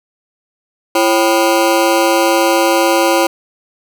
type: ring-modulated tone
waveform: 25% pulse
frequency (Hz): 441.8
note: A4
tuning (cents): +7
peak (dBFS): -3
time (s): 0.95-3.27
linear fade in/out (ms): 5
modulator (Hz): 103
effects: none